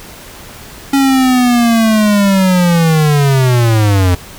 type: linear sweep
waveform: square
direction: down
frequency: 277.2 to 87.2 Hz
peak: -8 dBFS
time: 0.93-4.15 s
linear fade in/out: 5 ms
effects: pink hiss -33 dBFS RMS until 4.38 s